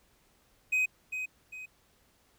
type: tone with echo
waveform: triangle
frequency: 2515 Hz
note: D#7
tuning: 18 cents sharp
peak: -23 dBFS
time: 0.72-0.86 s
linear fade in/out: 10 ms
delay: 400 ms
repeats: 2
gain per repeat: -8 dB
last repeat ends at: 1.66 s
effects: pink hiss -67 dBFS RMS until 2.38 s